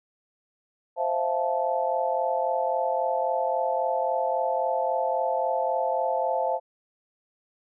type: chord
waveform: sine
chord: F major seventh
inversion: second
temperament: just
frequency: 523.8 / 654.8 / 698.5 / 873.1 Hz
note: C5 / E5 / F5 / A5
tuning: +2 / -12 / 0 / -14 cents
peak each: -28 / -29 / -29 / -28 dBFS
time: 0.96-6.6 s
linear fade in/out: 50 ms
effects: none